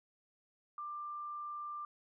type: tone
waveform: sine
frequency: 1187 Hz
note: D6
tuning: 18 cents sharp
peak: -40 dBFS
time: 0.78-1.85 s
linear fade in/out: 2 ms
effects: none